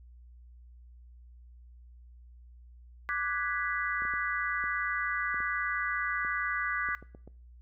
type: chord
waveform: sine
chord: G# half-diminished seventh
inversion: second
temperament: equal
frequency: 1174.7 / 1480 / 1661.2 / 1975.5 Hz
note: D6 / F#6 / G#6 / B6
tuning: 0 / 0 / 0 / 0 cents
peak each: -35 dBFS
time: 3.09-6.95 s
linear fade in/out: 0 ms
type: clicks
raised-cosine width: 2 ms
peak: -35 dBFS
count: 11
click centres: 4.021 / 4.052 / 4.138 / 4.64 / 5.344 / 5.404 / 6.249 / 6.888 / 7.026 / 7.149 / 7.276 s
effects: noise-tail reverb RT60 0.5 s tail -20 dB re dry + added 60 Hz sine -50 dBFS peak until 7.61 s